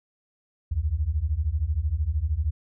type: beating tone pair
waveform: sine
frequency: 69.3 / 82.3 Hz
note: C#2 / E2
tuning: 0 / -2 cents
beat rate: 13 Hz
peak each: -26 / -25 dBFS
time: 0.71-2.51 s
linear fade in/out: 10 ms
effects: none